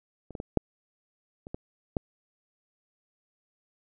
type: clicks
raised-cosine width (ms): 2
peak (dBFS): -30 / -23 / -21 / -8 / -28 / -21 / -13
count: 7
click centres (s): 0.307 / 0.352 / 0.401 / 0.573 / 1.469 / 1.545 / 1.968
effects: none